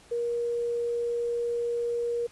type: tone with quantisation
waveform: sine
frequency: 473.7 Hz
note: A#4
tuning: 28 cents sharp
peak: -26 dBFS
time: 0.11-2.27 s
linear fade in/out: 10 ms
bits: 9
effects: pink hiss -55 dBFS RMS until 2.31 s + resampled to 24000 Hz